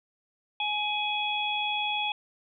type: harmonic tone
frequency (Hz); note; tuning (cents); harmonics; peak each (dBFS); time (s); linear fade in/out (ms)
839; G#5; +17; 1 / 3 / 4; -31 / -31 / -31; 0.6-2.12; 2
effects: none